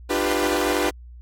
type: chord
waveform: sawtooth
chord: G dominant seventh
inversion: second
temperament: equal with one note detuned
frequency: 299 / 349.2 / 392 / 493.9 Hz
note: D4 / F4 / G4 / B4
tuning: +31 / 0 / 0 / 0 cents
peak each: -22 dBFS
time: 0.09-0.91 s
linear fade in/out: 20 ms
effects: added 60 Hz sine -39 dBFS peak until 1.21 s + AAC 48 kbps